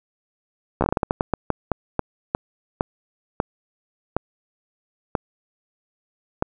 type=slowing click train; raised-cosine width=1 ms; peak=-5 dBFS; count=20; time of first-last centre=0.81-6.424 s; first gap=13 ms; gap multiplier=1.29; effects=none